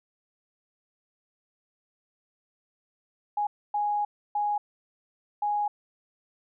sine tone bursts at uneven times, 829 Hz, G#5, 3 cents flat, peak -24 dBFS, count 4, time 3.37-3.47 / 3.74-4.05 / 4.35-4.58 / 5.42-5.68 s, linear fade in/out 5 ms, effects none

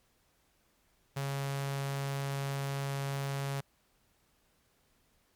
sawtooth tone with notch filter, 138.59 Hz, C#3, in tune, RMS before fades -35 dBFS, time 1.16-3.61 s, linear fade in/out 10 ms, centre 300 Hz, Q 1.7, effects pink hiss -71 dBFS RMS until 5.35 s + MP3 96 kbps

